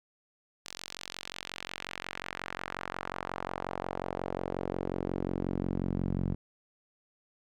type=tone with band-pass filter sweep; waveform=sawtooth; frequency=45.57 Hz; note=F#1; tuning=26 cents flat; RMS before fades=-36 dBFS; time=0.65-6.35 s; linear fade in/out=10 ms; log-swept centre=5300 to 170 Hz; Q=1.2; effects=none